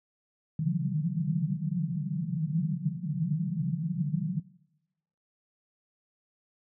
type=band-pass noise; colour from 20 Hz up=pink; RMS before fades=-30 dBFS; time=0.59-4.4 s; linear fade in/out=5 ms; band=140 to 190 Hz; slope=96 dB/octave; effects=noise-tail reverb RT60 0.9 s tail -21 dB re dry